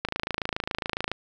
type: click train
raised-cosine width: 0.3 ms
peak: -11 dBFS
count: 30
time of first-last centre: 0.05-1.116 s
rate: 27.2 Hz
effects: none